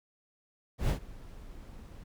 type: noise with ADSR envelope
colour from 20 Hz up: brown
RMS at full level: -25 dBFS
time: 0.78-2.04 s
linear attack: 110 ms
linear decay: 100 ms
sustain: -22 dB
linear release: 10 ms
effects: none